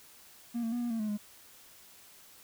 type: tone with pitch steps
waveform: triangle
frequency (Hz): 236.5 / 227.1 / 241.4 / 239.2 / 226.6 / 213.5 / 207.7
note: A#3 / A#3 / B3 / A#3 / A#3 / G#3 / G#3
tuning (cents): +25 / -45 / -39 / +45 / -49 / +48 / 0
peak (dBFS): -28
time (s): 0.54-1.177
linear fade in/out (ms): 20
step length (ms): 91
effects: tanh soft clip ceiling -24 dBFS + white hiss -56 dBFS RMS until 2.43 s